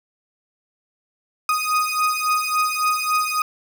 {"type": "beating tone pair", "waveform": "35% pulse", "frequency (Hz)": [1244, 1247.6], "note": ["D#6", "D#6"], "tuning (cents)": [-1, 4], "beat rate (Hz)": 3.6, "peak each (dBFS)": -20, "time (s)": [1.49, 3.42], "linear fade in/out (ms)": 2, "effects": []}